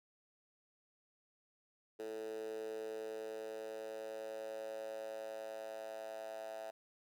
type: tone with high-pass filter sweep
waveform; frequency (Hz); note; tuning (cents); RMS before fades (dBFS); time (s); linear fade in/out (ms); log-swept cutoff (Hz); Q
10% pulse; 110; A2; 0; -45; 1.99-6.71; 10; 410 to 670; 5.7
effects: none